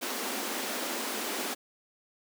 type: high-pass noise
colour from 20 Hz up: pink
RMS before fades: -34 dBFS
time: 0.01-1.55 s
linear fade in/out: 20 ms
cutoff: 210 Hz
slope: 96 dB/octave
effects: none

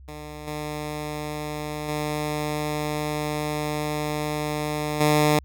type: tone with level steps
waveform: 10% pulse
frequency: 150.4 Hz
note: D3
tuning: 42 cents sharp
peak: -28 / -21 / -17 / -9 dBFS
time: 0.08-5.39 s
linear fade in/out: 2 ms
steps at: 0.47 / 1.88 / 5 s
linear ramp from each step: 10 ms
effects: added 66 Hz sine -43 dBFS peak until 5.44 s

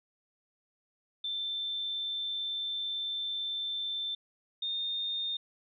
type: tone pair in turn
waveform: sine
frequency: 3551 / 3651 Hz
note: A7 / A#7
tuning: +15 / -37 cents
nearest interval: unison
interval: 48 cents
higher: second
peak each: -32 / -31 dBFS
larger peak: second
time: 1.24-4.15 / 4.62-5.37 s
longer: first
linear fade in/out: 5 ms
effects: none

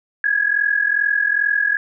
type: tone pair together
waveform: sine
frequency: 1647 / 1689.4 Hz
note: G#6 / G#6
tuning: -15 / +29 cents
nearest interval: unison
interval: 44 cents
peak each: -18 dBFS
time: 0.24-1.77 s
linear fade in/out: 2 ms
effects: none

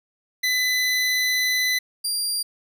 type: tone pair in turn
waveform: 25% pulse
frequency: 2006 / 4771 Hz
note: B6 / D8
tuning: +26 / +26 cents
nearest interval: octave + minor third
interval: 1500 cents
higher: second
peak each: -16 / -18 dBFS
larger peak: first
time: 0.43-1.79 / 2.04-2.43 s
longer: first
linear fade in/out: 10 ms
effects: none

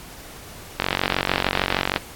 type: click train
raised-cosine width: 0.3 ms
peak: -3 dBFS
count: 55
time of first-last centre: 0.8-1.961 s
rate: 46.5 Hz
effects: pink hiss -41 dBFS RMS until 2.15 s + AAC 64 kbps

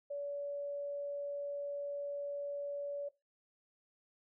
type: tone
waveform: sine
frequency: 571 Hz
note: D5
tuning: 49 cents flat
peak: -37 dBFS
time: 0.1-3.09 s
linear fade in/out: 10 ms
effects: noise-tail reverb RT60 0.2 s tail -17 dB re dry

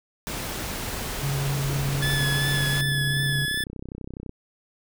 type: noise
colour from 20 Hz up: pink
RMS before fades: -31 dBFS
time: 0.27-2.81 s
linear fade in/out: 0 ms
type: tone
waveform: triangle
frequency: 138.59 Hz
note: C#3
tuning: in tune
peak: -22 dBFS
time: 1.22-3.46 s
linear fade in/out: 20 ms
type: click train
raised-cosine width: 3 ms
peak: -23 dBFS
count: 84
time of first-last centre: 1.7-4.294 s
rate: 32 Hz
type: tone with vibrato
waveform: 25% pulse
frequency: 1716 Hz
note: A6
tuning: 44 cents flat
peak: -21 dBFS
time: 2.02-3.64 s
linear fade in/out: 5 ms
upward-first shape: triangle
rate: 2.7 Hz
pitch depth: 28 cents each way
effects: none

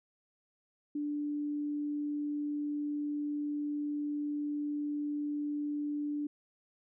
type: tone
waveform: sine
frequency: 293.7 Hz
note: D4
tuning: in tune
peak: -32 dBFS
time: 0.95-6.27 s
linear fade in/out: 5 ms
effects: none

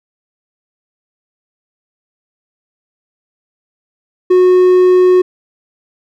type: tone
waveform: triangle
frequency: 365.5 Hz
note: F#4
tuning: 21 cents flat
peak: -3 dBFS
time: 4.3-5.22 s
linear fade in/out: 10 ms
effects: none

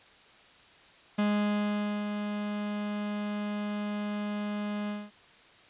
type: tone with ADSR envelope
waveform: 45% pulse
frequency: 207.5 Hz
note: G#3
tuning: 1 cent flat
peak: -24 dBFS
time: 1.18-5.11 s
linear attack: 10 ms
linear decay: 850 ms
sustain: -7 dB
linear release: 220 ms
effects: white hiss -56 dBFS RMS until 5.69 s + resampled to 8000 Hz

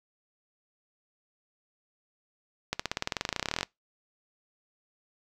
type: accelerating click train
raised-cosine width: 0.2 ms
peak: -11 dBFS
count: 24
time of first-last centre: 2.73-3.63 s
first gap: 65 ms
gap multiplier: 0.95
effects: noise-tail reverb RT60 0.2 s tail -25 dB re dry

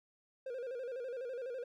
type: tone with vibrato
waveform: triangle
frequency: 501 Hz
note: B4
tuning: 25 cents sharp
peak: -37 dBFS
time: 0.46-1.64 s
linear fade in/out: 5 ms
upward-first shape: square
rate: 12 Hz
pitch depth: 87 cents each way
effects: none

